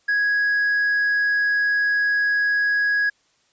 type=tone with hard clipping; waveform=sine; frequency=1661.2 Hz; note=G#6; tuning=in tune; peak=-18 dBFS; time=0.08-3.1 s; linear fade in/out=10 ms; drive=2 dB; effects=white hiss -63 dBFS RMS until 3.52 s + resampled to 16000 Hz